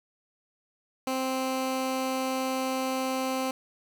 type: tone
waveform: 15% pulse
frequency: 261.6 Hz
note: C4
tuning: in tune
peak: -21 dBFS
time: 1.07-3.51 s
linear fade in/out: 2 ms
effects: none